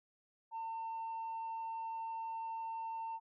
sine tone, 903 Hz, A5, 45 cents sharp, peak -37 dBFS, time 0.51-3.2 s, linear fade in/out 50 ms, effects tanh soft clip ceiling -37 dBFS

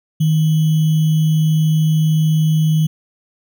sine tone with sample-and-hold, 156.9 Hz, D#3, 15 cents sharp, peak -11 dBFS, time 0.2-2.87 s, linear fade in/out 10 ms, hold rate 3150 Hz, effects none

